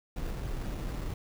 brown noise with sample-and-hold, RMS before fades -35 dBFS, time 0.16-1.14 s, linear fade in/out 5 ms, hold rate 3150 Hz, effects none

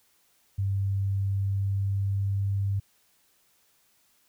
sine tone with pitch glide, 98.2 to 99.05 Hz, G2 to G2, +4 to +18 cents, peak -24 dBFS, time 0.58-2.8 s, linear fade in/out 10 ms, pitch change +14 cents, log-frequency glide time 1.24-2.54 s, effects white hiss -66 dBFS RMS until 4.28 s

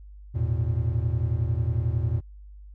triangle chord, E suspended fourth, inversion none, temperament equal with one note detuned, 82.41 / 110 / 121.07 Hz, E2 / A2 / B2, 0 / 0 / -34 cents, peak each -25 dBFS, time 0.34-2.21 s, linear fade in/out 20 ms, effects added 50 Hz sine -42 dBFS peak until 2.74 s

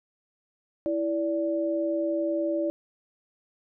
sine tone pair together, 329.6 / 581.2 Hz, E4 / D5, 0 / -18 cents, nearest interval minor seventh, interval 982 cents, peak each -27 dBFS, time 0.86-2.7 s, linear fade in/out 0 ms, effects none

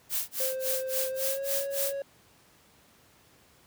blue noise with tremolo, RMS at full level -29 dBFS, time 0.09-1.94 s, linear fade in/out 50 ms, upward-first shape sine, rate 3.6 Hz, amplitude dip 100%
triangle tone with pitch glide, 523 to 554.1 Hz, C5 to C#5, -1 to -1 cents, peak -29 dBFS, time 0.4-2.02 s, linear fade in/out 2 ms, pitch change +100 cents, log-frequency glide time 1.1-1.49 s
effects pink hiss -60 dBFS RMS until 3.66 s + high-pass 80 Hz 12 dB/octave

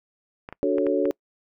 clicks, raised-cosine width 0.5 ms, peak -21 dBFS, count 5, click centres 0.489 / 0.526 / 0.783 / 0.867 / 1.055 s
sine chord, D major seventh, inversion none, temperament equal with one note detuned, 292 / 370 / 440 / 554.4 Hz, D4 / F#4 / A4 / C#5, -10 / 0 / 0 / 0 cents, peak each -25 dBFS, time 0.63-1.11 s, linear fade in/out 0 ms
effects noise-tail reverb RT60 0.1 s tail -26 dB re dry

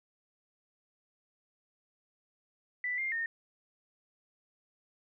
sine tone with pitch steps, 1982 / 2111 / 1834 Hz, B6 / C7 / A#6, +6 / +15 / -29 cents, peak -31 dBFS, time 2.84-3.26 s, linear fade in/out 2 ms, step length 140 ms, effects none

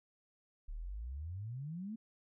sine exponential sweep, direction up, 34.37 to 230 Hz, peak -40 dBFS, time 0.68-1.96 s, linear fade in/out 10 ms, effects none

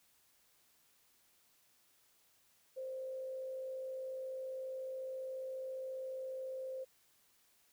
sine tone with frequency modulation, 523 Hz, C5, 1 cent flat, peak -40 dBFS, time 2.76-6.85 s, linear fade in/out 20 ms, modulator 54.5 Hz, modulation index 0.24, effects white hiss -71 dBFS RMS until 7.72 s

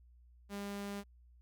sawtooth tone, 201.3 Hz, G3, 46 cents sharp, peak -36 dBFS, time 0.49-1.04 s, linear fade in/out 50 ms, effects added 60 Hz sine -59 dBFS peak until 1.41 s

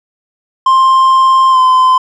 triangle tone with pitch glide, 1053 to 1028.9 Hz, C6 to C6, +11 to -29 cents, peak -3 dBFS, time 0.66-1.98 s, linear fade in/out 5 ms, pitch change -40 cents, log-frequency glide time 1.51-1.58 s, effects resampled to 22050 Hz

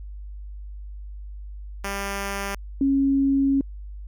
5% pulse / sine tone pair in turn, 198.5 / 274 Hz, G3 / C#4, +22 / -20 cents, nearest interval tritone, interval 558 cents, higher second, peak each -16 / -17 dBFS, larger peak first, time 1.84-2.55 / 2.81-3.61 s, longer second, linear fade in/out 2 ms, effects added 50 Hz sine -34 dBFS peak until 4.07 s

